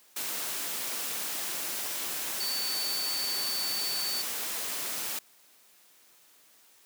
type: tone in noise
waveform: sine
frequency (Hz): 4512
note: C#8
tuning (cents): +30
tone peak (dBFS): -31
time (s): 2.4-4.22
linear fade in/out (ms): 5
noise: white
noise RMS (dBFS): -34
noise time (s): 0.16-5.19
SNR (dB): 0
effects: white hiss -60 dBFS RMS until 6.85 s + high-pass 200 Hz 12 dB/octave